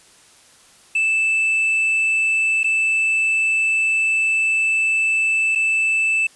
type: tone with dropouts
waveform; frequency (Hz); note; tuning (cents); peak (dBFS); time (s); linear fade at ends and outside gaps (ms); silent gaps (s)
triangle; 2637; E7; 0; -14; 0.95-6.27; 5; 2.633-2.642 / 5.552-5.556
effects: white hiss -50 dBFS RMS until 6.35 s + resampled to 24000 Hz